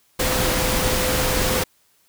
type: tone in noise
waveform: sine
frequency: 511 Hz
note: C5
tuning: 41 cents flat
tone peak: -26 dBFS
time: 0.19-1.64 s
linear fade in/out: 10 ms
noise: pink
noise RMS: -21 dBFS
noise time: 0.19-1.64 s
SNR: -8 dB
effects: white hiss -61 dBFS RMS until 2.08 s